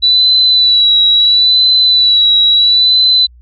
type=tone with vibrato; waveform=sine; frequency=3951 Hz; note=B7; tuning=in tune; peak=-5 dBFS; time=0.02-3.27 s; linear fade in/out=20 ms; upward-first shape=sine; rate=0.74 Hz; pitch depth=36 cents each way; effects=added 60 Hz sine -37 dBFS peak until 3.41 s + MP3 64 kbps